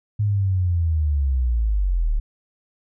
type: linear sweep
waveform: sine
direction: down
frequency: 106.1 to 35 Hz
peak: -17 dBFS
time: 0.19-2.2 s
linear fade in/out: 10 ms
effects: none